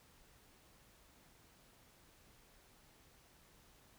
silence, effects pink hiss -66 dBFS RMS until 3.98 s

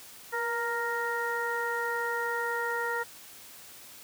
harmonic tone with a mistuned harmonic, 466.2 Hz, A#4, in tune, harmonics 1 / 2 / 3 / 4, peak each -34 / -34 / -34 / -34 dBFS, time 0.32-3.04 s, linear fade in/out 20 ms, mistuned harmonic 1, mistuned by +31 cents, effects white hiss -49 dBFS RMS until 4.03 s + high-pass 60 Hz 12 dB/octave

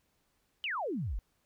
sine exponential sweep, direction down, 3136 to 38.89 Hz, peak -32 dBFS, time 0.64-1.19 s, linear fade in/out 0 ms, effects pink hiss -75 dBFS RMS until 1.45 s

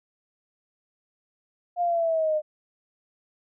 sine exponential sweep, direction down, 711 to 606 Hz, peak -21 dBFS, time 1.76-2.42 s, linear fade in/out 50 ms, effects none

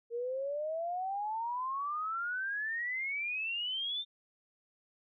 sine exponential sweep, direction up, 461.2 to 3618 Hz, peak -33 dBFS, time 0.1-4.05 s, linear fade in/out 50 ms, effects none

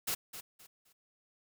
white noise with echo, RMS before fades -34 dBFS, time 0.07-0.15 s, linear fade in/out 10 ms, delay 260 ms, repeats 3, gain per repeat -11 dB, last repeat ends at 0.93 s, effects none

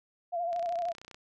sine tone with vibrato, 690 Hz, F5, 21 cents flat, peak -29 dBFS, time 0.32-0.93 s, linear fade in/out 20 ms, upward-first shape sine, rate 13 Hz, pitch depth 56 cents each way
click train, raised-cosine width 0.2 ms, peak -30 dBFS, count 20, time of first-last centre 0.53-1.145 s, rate 30.9 Hz
effects none

